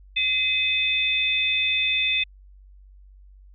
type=tone cluster; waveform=sine; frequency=2047 / 2544 / 3553 Hz; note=C7 / D#7 / A7; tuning=-38 / +38 / +16 cents; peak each=-31 / -22 / -24 dBFS; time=0.16-2.24 s; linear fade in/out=10 ms; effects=added 48 Hz sine -46 dBFS peak until 3.54 s